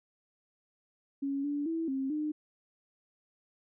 sine tone with pitch steps, 277.2 / 289.1 / 327.3 / 267.9 / 303.3 Hz, C#4 / D4 / E4 / C4 / D#4, 0 / -27 / -12 / +41 / -44 cents, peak -30 dBFS, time 1.22-2.32 s, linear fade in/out 10 ms, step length 220 ms, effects none

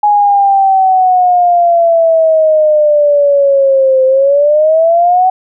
sine exponential two-way sweep, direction down then up, 836 to 520 to 753 Hz, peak -5 dBFS, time 0.03-5.3 s, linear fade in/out 5 ms, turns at 4.05 s, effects none

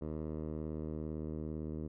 10% pulse tone with low-pass filter sweep, 77.78 Hz, D#2, in tune, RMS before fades -40 dBFS, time 0.01-1.88 s, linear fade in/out 10 ms, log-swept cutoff 620 to 380 Hz, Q 0.89, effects none

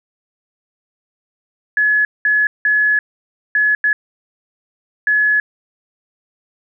sine tone bursts at uneven times, 1700 Hz, G#6, 40 cents sharp, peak -11 dBFS, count 6, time 1.77-2.05 / 2.25-2.47 / 2.65-2.99 / 3.55-3.75 / 3.84-3.93 / 5.07-5.4 s, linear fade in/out 2 ms, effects none

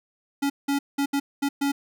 square tone bursts at uneven times, 280.7 Hz, C#4, 22 cents sharp, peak -22 dBFS, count 6, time 0.42-0.5 / 0.68-0.79 / 0.98-1.06 / 1.13-1.2 / 1.42-1.49 / 1.61-1.72 s, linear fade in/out 10 ms, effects none

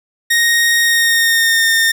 sawtooth tone with pitch glide, 1864.7 to 1822.1 Hz, A#6 to A#6, 0 to -40 cents, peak -7 dBFS, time 0.3-1.92 s, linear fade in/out 10 ms, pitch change -40 cents, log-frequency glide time 0.81-1.7 s, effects none

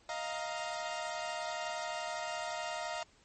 sawtooth chord, Eb suspended second, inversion none, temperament equal with one note detuned, 626.9 / 698.5 / 932.3 Hz, Eb5 / F5 / Bb5, +13 / 0 / 0 cents, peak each -37 / -36 / -38 dBFS, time 0.09-3.03 s, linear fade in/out 2 ms, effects pink hiss -65 dBFS RMS until 3.24 s + MP3 32 kbps

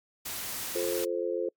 white noise, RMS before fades -36 dBFS, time 0.25-1.05 s, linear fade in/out 10 ms
sine chord, F major, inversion none, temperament just, 349.2 / 436.5 / 523.8 Hz, F4 / A4 / C5, 0 / -14 / +2 cents, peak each -32 dBFS, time 0.75-1.49 s, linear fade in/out 5 ms
effects noise-tail reverb RT60 0.1 s tail -26 dB re dry + MP3 96 kbps

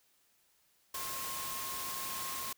sine tone in noise, 1071 Hz, C6, 40 cents sharp, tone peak -43 dBFS, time 0.94-2.53 s, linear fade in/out 5 ms, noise white, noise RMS -40 dBFS, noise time 0.94-2.53 s, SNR -6 dB, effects white hiss -71 dBFS RMS until 2.57 s

